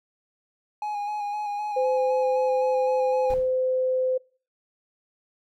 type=tone with vibrato; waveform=triangle; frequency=830.6 Hz; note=G#5; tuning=in tune; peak=-25 dBFS; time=0.82-3.34 s; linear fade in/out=2 ms; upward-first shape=square; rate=3.9 Hz; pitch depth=22 cents each way
type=tone; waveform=sine; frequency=514 Hz; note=C5; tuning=31 cents flat; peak=-21 dBFS; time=1.76-4.18 s; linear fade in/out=10 ms
type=noise with exponential decay; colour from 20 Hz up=brown; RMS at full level=-31 dBFS; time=3.3-3.6 s; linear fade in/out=1 ms; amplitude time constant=65 ms
effects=noise-tail reverb RT60 0.4 s tail -24 dB re dry